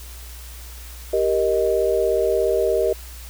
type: chord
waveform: sine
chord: Eb major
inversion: first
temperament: equal with one note detuned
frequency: 392 / 468.9 / 622.3 Hz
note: G4 / Bb4 / Eb5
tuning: 0 / +10 / 0 cents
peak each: -21 dBFS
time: 1.13-2.93 s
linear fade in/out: 5 ms
effects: added 60 Hz sine -36 dBFS peak until 3.29 s + white hiss -42 dBFS RMS until 3.29 s